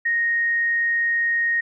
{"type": "tone", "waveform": "sine", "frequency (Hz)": 1864.7, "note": "A#6", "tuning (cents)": 0, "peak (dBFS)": -18, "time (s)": [0.05, 1.61], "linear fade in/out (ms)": 10, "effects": []}